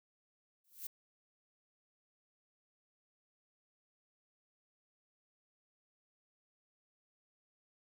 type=noise with exponential growth; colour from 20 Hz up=violet; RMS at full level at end=-39 dBFS; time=0.64-0.87 s; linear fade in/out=5 ms; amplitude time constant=48 ms; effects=none